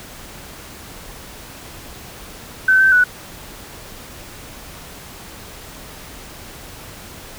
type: tone with pitch steps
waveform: sine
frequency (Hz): 1528 / 1548 / 1479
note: G6 / G6 / F#6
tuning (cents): -45 / -22 / -1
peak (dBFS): -9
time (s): 2.68-3.04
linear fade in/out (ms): 5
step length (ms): 120
effects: pink hiss -37 dBFS RMS until 7.38 s

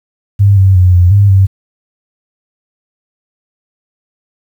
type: tone with pitch steps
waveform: sine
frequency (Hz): 100.2 / 95.8 / 91 / 88.9 / 100.9 / 96.4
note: G2 / G2 / F#2 / F2 / G#2 / G2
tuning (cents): +38 / -39 / -28 / +31 / -49 / -28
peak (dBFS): -3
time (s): 0.39-1.47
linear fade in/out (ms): 20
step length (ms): 180
effects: 7-bit

